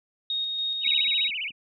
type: tone with tremolo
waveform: sine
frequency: 3729 Hz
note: A#7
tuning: in tune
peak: -25 dBFS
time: 0.3-1.01 s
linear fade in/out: 2 ms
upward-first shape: square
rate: 3.5 Hz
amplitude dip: 25%
type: tone with vibrato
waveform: sine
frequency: 2576 Hz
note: E7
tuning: 41 cents flat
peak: -28 dBFS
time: 0.81-1.52 s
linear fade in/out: 50 ms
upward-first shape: sine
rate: 15 Hz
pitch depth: 290 cents each way
type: tone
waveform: sine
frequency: 3799 Hz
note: A#7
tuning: 32 cents sharp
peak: -22 dBFS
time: 0.82-1.31 s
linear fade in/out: 50 ms
type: click train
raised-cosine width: 5 ms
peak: -28 dBFS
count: 4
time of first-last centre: 0.87-1.506 s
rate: 4.72 Hz
effects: high-pass 400 Hz 12 dB/octave